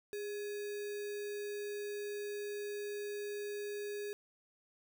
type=tone with sample-and-hold; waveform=sine; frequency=411.2 Hz; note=G#4; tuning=17 cents flat; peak=-38 dBFS; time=0.13-4.13 s; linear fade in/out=0 ms; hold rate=2100 Hz; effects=none